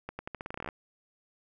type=accelerating click train; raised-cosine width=0.5 ms; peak=-22 dBFS; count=15; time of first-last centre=0.09-0.688 s; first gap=100 ms; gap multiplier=0.85; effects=none